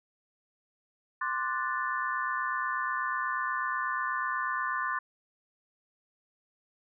sine chord, D dominant seventh, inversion third, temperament equal, 1046.5 / 1174.7 / 1480 / 1760 Hz, C6 / D6 / F#6 / A6, 0 / 0 / 0 / 0 cents, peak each -33 / -35 / -36 / -34 dBFS, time 1.21-4.99 s, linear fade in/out 5 ms, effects none

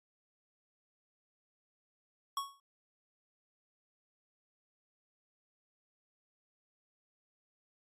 square tone with exponential decay, 1108.7 Hz, C#6, in tune, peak -31 dBFS, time 2.37-2.6 s, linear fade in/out 2 ms, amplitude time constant 50 ms, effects MP3 64 kbps

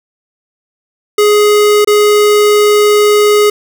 square tone with dropouts, 417.4 Hz, G#4, 9 cents sharp, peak -6 dBFS, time 1.18-3.5 s, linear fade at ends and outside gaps 5 ms, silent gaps 1.847-1.873 s, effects none

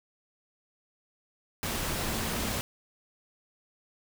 sine tone in noise, 221.7 Hz, A3, 13 cents sharp, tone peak -39 dBFS, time 2.04-2.59 s, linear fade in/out 0 ms, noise pink, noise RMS -32 dBFS, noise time 1.63-2.61 s, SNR -10 dB, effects none

